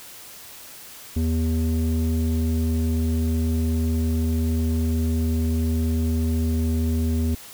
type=tone with low-pass filter; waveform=square; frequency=80.4 Hz; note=E2; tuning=43 cents flat; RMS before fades=-22 dBFS; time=1.16-7.35 s; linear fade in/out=5 ms; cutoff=300 Hz; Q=2.2; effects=white hiss -42 dBFS RMS until 7.53 s